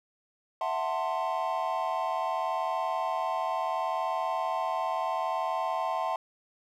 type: chord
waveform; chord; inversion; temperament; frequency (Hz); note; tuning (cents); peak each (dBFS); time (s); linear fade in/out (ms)
triangle; F# half-diminished seventh; third; equal with one note detuned; 659.3 / 740 / 891.3 / 1046.5; E5 / F#5 / A5 / C6; 0 / 0 / +22 / 0; -31; 0.61-6.16; 2
effects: tanh soft clip ceiling -18 dBFS